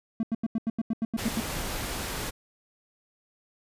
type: tone bursts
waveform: triangle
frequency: 225.1 Hz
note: A3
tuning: 40 cents sharp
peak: -22 dBFS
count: 11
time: 0.2-1.401 s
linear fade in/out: 2 ms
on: 31 ms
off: 86 ms
type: noise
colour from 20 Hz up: pink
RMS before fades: -33 dBFS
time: 1.17-2.31 s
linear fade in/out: 20 ms
effects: resampled to 32000 Hz